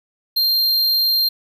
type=tone; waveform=square; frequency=4186 Hz; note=C8; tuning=in tune; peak=-15 dBFS; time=0.36-1.29 s; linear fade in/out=10 ms; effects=9-bit